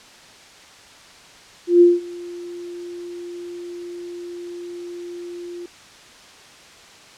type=tone with ADSR envelope; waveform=sine; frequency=349.2 Hz; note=F4; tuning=in tune; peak=-6 dBFS; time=1.67-5.66 s; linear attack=140 ms; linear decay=190 ms; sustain=-24 dB; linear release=4 ms; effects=white hiss -45 dBFS RMS until 7.17 s + low-pass 6000 Hz 12 dB/octave